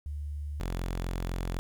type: tone pair in turn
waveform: sine / sawtooth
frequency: 73.42 / 43.96 Hz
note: D2 / F1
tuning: 0 / +12 cents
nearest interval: major sixth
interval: 888 cents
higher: first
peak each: -33 / -27 dBFS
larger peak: second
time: 0.06-0.6 / 0.6-1.59 s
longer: second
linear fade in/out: 0 ms
effects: 11-bit